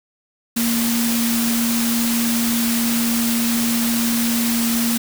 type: tone in noise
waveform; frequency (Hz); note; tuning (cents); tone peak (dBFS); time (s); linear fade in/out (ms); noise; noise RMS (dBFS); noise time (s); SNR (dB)
sine; 233.1; A#3; 0; -18; 0.56-4.98; 10; white; -23; 0.56-4.98; +2
effects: none